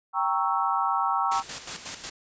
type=chord; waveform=sine; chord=G diminished seventh; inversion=none; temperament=equal; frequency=784 / 932.3 / 1108.7 / 1318.5 Hz; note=G5 / Bb5 / Db6 / Fb6; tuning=0 / 0 / 0 / 0 cents; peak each=-28 dBFS; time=0.13-1.43 s; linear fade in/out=50 ms
type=noise with tremolo; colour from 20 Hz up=white; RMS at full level=-33 dBFS; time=1.31-2.1 s; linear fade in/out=10 ms; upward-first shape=square; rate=5.5 Hz; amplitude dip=60%
effects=resampled to 16000 Hz